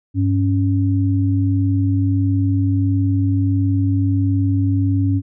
sine tone pair together, 99.7 / 277.6 Hz, G2 / C#4, +30 / +3 cents, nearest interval octave + tritone, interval 1773 cents, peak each -15 / -19 dBFS, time 0.14-5.22 s, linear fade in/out 50 ms, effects none

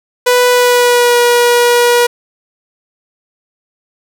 sawtooth tone with pitch glide, 493.9 to 481.5 Hz, B4 to B4, 0 to -44 cents, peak -3 dBFS, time 0.26-2.07 s, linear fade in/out 10 ms, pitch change -44 cents, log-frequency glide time 0.5-1.18 s, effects none

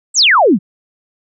sine exponential sweep, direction down, 8372 to 160 Hz, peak -6 dBFS, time 0.14-0.59 s, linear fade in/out 50 ms, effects none

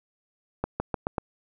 accelerating click train, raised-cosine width 1 ms, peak -12 dBFS, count 5, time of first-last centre 0.64-1.182 s, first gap 160 ms, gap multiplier 0.89, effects none

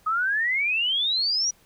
sine exponential sweep, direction up, 1243 to 5910 Hz, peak -21 dBFS, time 0.06-1.51 s, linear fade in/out 10 ms, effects pink hiss -59 dBFS RMS until 1.65 s

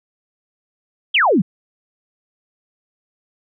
sine exponential sweep, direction down, 3429 to 156.2 Hz, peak -11 dBFS, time 1.14-1.42 s, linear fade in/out 10 ms, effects none

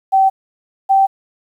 sine tone pair in turn, 771 / 777.7 Hz, G5 / G5, -29 / -14 cents, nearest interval unison, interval 15 cents, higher second, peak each -8 dBFS, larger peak neither, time 0.12-0.3 / 0.89-1.07 s, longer neither, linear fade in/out 20 ms, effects 8-bit

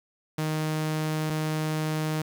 sawtooth tone pair in turn, 155.56 / 155.56 Hz, D#3 / D#3, 0 / 0 cents, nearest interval unison, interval 0 cents, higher neither, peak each -22 dBFS, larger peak neither, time 0.38-1.3 / 1.3-2.22 s, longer neither, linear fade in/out 5 ms, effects 9-bit

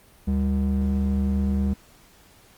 triangle ring-modulated tone, 136.3 Hz, C#3, 29 cents flat, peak -15 dBFS, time 0.27-1.74 s, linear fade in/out 10 ms, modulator 61.8 Hz, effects pink hiss -54 dBFS RMS until 2.57 s + Opus 32 kbps

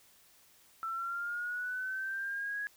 sine linear sweep, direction up, 1327 to 1671 Hz, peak -34 dBFS, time 0.83-2.67 s, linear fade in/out 0 ms, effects white hiss -63 dBFS RMS until 2.76 s

